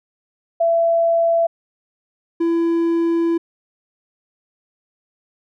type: tone pair in turn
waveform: sine / triangle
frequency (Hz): 670 / 335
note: E5 / E4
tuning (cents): +28 / +28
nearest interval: octave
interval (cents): 1200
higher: first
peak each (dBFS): -13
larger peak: neither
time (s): 0.6-1.47 / 2.4-3.38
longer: second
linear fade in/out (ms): 10
effects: none